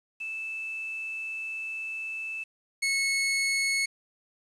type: tone pair in turn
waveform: sine / sawtooth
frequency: 2632 / 2192 Hz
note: E7 / C#7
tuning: -3 / -20 cents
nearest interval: minor third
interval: 317 cents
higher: first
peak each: -32 / -21 dBFS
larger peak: second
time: 0.2-2.44 / 2.82-3.86 s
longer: first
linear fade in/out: 10 ms
effects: resampled to 24000 Hz + 9-bit